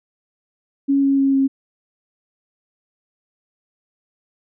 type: tone with pitch steps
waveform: sine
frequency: 277.2 / 275 / 272.8 / 270.6 Hz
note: C#4 / C#4 / C#4 / C#4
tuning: 0 / -14 / -28 / -42 cents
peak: -13 dBFS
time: 0.88-1.48 s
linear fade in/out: 20 ms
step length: 150 ms
effects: none